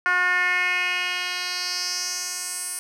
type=tone with band-pass filter sweep; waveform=10% pulse; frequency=360 Hz; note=F#4; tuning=47 cents flat; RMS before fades=-25 dBFS; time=0.06-2.79 s; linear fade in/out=0 ms; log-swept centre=1500 to 9800 Hz; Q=3; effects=none